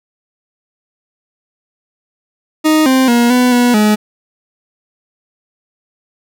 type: tone with pitch steps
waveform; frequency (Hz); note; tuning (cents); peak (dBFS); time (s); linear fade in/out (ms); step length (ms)
40% pulse; 311.1 / 261.5 / 238 / 248.9 / 243.8 / 211.7; D#4 / C4 / A#3 / B3 / B3 / G#3; 0 / -1 / +36 / +14 / -22 / +33; -7; 2.64-3.96; 20; 220
effects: none